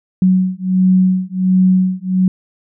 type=beating tone pair; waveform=sine; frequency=185 / 186.4 Hz; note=F#3 / F#3; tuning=0 / +13 cents; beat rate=1.4 Hz; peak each=-13 dBFS; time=0.22-2.28 s; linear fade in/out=2 ms; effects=none